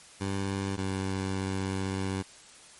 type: tone pair in turn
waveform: 15% pulse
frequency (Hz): 97.7 / 95.74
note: G2 / G2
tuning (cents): -5 / -40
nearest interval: unison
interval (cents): 35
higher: first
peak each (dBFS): -23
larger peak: neither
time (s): 0.2-0.77 / 0.77-2.23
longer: second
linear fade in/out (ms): 20
effects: white hiss -52 dBFS RMS until 2.79 s + MP3 48 kbps